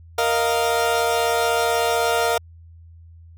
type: chord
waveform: 30% pulse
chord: Bb suspended fourth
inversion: none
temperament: equal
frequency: 466.2 / 622.3 / 698.5 Hz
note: Bb4 / Eb5 / F5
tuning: 0 / 0 / 0 cents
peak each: -19 / -23 / -19 dBFS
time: 0.18-2.38 s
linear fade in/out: 5 ms
effects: added 83 Hz sine -42 dBFS peak until 3.37 s